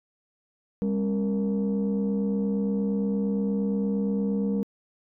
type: tone cluster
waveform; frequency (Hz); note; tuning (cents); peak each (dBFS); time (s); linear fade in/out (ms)
sine; 201.1 / 269.7 / 466.6; G3 / C#4 / A#4; +44 / -47 / +2; -23 / -32 / -30; 0.82-4.63; 0
effects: tanh soft clip ceiling -18 dBFS